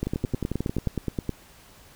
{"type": "two click trains", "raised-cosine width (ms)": 3, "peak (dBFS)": [-13, -14], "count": [13, 10], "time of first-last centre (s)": [[0.03, 1.293], [0.07, 0.874]], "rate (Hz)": [9.5, 11.2], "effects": ["pink hiss -52 dBFS RMS until 1.95 s"]}